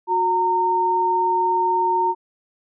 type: tone pair together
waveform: sine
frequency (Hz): 364.4 / 918.2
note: F#4 / A#5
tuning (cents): -26 / -26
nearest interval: octave + major third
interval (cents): 1600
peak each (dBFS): -24 / -17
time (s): 0.07-2.15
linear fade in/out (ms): 50
effects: none